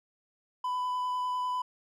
triangle tone with vibrato, 999 Hz, B5, 20 cents sharp, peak -27 dBFS, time 0.64-1.62 s, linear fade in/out 5 ms, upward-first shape sine, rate 10 Hz, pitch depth 9 cents each way, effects none

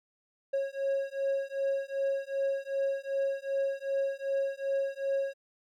triangle beating tone pair, 546 / 548.6 Hz, C#5 / C#5, -26 / -18 cents, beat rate 2.6 Hz, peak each -30 / -30 dBFS, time 0.53-5.34 s, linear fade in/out 10 ms, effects none

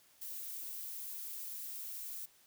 violet noise, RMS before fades -44 dBFS, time 0.21-2.26 s, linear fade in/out 10 ms, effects white hiss -66 dBFS RMS until 2.46 s

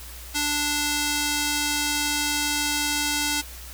square tone with band-pass filter, 293.7 Hz, D4, in tune, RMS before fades -25 dBFS, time 0.34-3.42 s, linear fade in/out 20 ms, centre 6600 Hz, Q 0.61, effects added 60 Hz sine -40 dBFS peak until 3.73 s + white hiss -42 dBFS RMS until 3.73 s

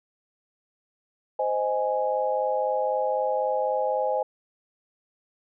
sine chord, Ab major, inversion first, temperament just, 519.1 / 623 / 830.6 Hz, C5 / Eb5 / Ab5, -14 / +2 / 0 cents, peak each -26 / -28 / -27 dBFS, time 1.39-4.23 s, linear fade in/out 5 ms, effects none

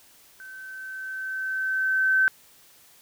sine tone with level ramp, 1538 Hz, G6, 33 cents flat, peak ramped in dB -40 to -16 dBFS, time 0.4-2.28 s, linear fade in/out 0 ms, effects white hiss -55 dBFS RMS until 3.01 s

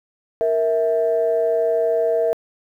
sine tone pair together, 465.9 / 653 Hz, A#4 / E5, -1 / -17 cents, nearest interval tritone, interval 584 cents, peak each -18 dBFS, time 0.41-2.33 s, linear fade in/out 0 ms, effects tanh soft clip ceiling -9 dBFS + 9-bit

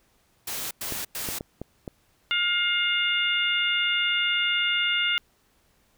white noise bursts, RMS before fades -32 dBFS, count 3, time 0.47-1.388 s, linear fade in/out 5 ms, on 240 ms, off 99 ms
clicks, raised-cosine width 2 ms, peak -20 dBFS, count 5, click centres 0.923 / 1.288 / 1.409 / 1.616 / 1.878 s
harmonic tone, 708 Hz, F5, 23 cents sharp, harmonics 2 / 3 / 4 / 5, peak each -28 / -27 / -25 / -31 dBFS, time 2.31-5.18 s, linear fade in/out 0 ms
effects pink hiss -65 dBFS RMS until 5.97 s

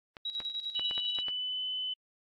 clicks, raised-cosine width 0.3 ms, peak -26 dBFS, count 7, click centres 0.168 / 0.403 / 0.795 / 0.911 / 0.979 / 1.187 / 1.284 s
sine tone with tremolo, 3862 Hz, B7, 39 cents flat, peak -32 dBFS, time 0.25-1.23 s, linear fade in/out 5 ms, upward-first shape square, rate 10 Hz, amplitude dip 65%
sine tone with pitch glide, 2960 to 3019 Hz, F#7 to F#7, 0 to +34 cents, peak -32 dBFS, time 0.75-1.94 s, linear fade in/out 10 ms, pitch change +34 cents, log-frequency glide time 1.08-1.62 s
effects AAC 32 kbps

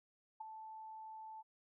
sine tone with ADSR envelope, 877 Hz, A5, 6 cents flat, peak -40 dBFS, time 0.4-1.43 s, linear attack 10 ms, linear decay 9 ms, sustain -8 dB, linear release 30 ms, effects none

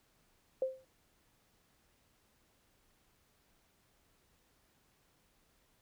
sine tone with exponential decay, 523.3 Hz, C5, in tune, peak -27 dBFS, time 0.62-0.85 s, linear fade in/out 2 ms, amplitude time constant 50 ms, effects pink hiss -72 dBFS RMS until 5.81 s

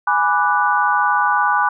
sine chord, G# half-diminished seventh, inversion none, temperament equal, 830.6 / 987.8 / 1174.7 / 1480 Hz, G#5 / B5 / D6 / F#6, 0 / 0 / 0 / 0 cents, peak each -19 dBFS, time 0.07-1.69 s, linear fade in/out 5 ms, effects none

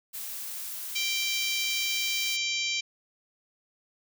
blue noise, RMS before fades -37 dBFS, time 0.13-2.37 s, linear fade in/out 20 ms
harmonic tone, 784 Hz, G5, in tune, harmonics 3 / 4 / 5 / 6 / 7 / 8 / 9, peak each -31 / -33 / -35 / -37 / -38 / -39 / -40 dBFS, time 0.95-2.81 s, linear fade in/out 10 ms
effects none

